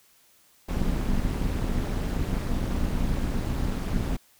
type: noise with amplitude modulation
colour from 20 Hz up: brown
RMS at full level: -23 dBFS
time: 0.68-4.17 s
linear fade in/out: 10 ms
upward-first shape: sine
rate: 214 Hz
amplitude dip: 75%
effects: white hiss -60 dBFS RMS until 4.39 s